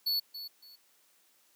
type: tone with echo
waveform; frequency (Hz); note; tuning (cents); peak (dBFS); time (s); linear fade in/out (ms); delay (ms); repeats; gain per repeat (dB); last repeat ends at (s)
square; 4430; C#8; -2; -28; 0.06-0.2; 10; 280; 2; -12; 0.76
effects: white hiss -67 dBFS RMS until 1.55 s + high-pass 200 Hz 12 dB/octave